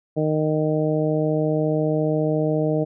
harmonic tone, 154.4 Hz, D#3, 13 cents flat, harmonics 1 / 2 / 3 / 4 / 5, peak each -23 / -24 / -24 / -25 / -36 dBFS, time 0.16-2.85 s, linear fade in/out 20 ms, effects none

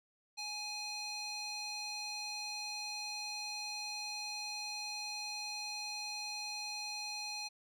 square tone with band-pass filter, 835 Hz, G#5, 9 cents sharp, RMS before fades -42 dBFS, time 0.37-7.49 s, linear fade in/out 20 ms, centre 4400 Hz, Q 1.9, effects none

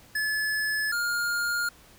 square tone pair in turn, 1720 / 1414 Hz, A6 / F6, -40 / +21 cents, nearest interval minor third, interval 339 cents, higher first, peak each -26 dBFS, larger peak neither, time 0.15-0.92 / 0.92-1.69 s, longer neither, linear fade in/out 5 ms, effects pink hiss -54 dBFS RMS until 1.98 s

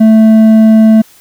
sine tone with hard clipping, 220 Hz, A3, in tune, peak -3 dBFS, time 0-1.02 s, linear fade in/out 10 ms, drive 5 dB, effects white hiss -42 dBFS RMS until 1.2 s

